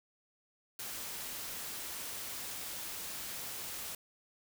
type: noise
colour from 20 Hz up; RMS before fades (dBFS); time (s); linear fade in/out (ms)
white; -42; 0.79-3.95; 2
effects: none